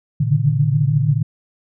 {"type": "tone cluster", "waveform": "sine", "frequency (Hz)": [113.9, 138.6, 146.2, 153], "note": ["A#2", "C#3", "D3", "D#3"], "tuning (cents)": [-40, 0, -7, -29], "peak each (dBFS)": -19, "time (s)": [0.2, 1.23], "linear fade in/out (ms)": 10, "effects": []}